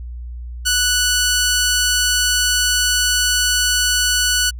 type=tone; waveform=10% pulse; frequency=1480 Hz; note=F#6; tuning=in tune; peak=-6 dBFS; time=0.65-4.51 s; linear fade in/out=20 ms; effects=added 60 Hz sine -27 dBFS peak until 4.59 s